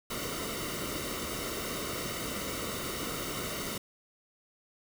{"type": "noise with comb filter", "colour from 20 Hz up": "pink", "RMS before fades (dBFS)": -36, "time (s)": [0.1, 3.78], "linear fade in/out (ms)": 5, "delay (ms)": 1.2, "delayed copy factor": -0.7, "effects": []}